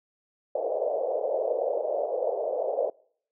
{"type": "band-pass noise", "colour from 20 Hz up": "pink", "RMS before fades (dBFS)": -28, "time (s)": [0.55, 2.9], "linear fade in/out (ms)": 5, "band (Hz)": [470, 660], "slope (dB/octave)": 48, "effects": ["noise-tail reverb RT60 0.6 s tail -25 dB re dry"]}